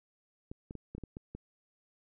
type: clicks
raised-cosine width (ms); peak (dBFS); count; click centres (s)
3; -29; 8; 0.515 / 0.709 / 0.753 / 0.95 / 0.981 / 1.037 / 1.169 / 1.35
effects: none